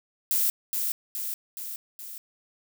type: noise with echo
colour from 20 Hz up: violet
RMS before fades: -24 dBFS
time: 0.31-0.5 s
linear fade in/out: 0 ms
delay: 420 ms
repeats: 4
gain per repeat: -4 dB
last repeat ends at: 2.18 s
effects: none